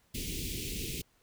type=band-stop noise; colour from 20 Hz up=pink; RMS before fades=-37 dBFS; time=0.14-1.02 s; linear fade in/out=10 ms; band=430 to 2300 Hz; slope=48 dB/octave; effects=pink hiss -69 dBFS RMS until 1.22 s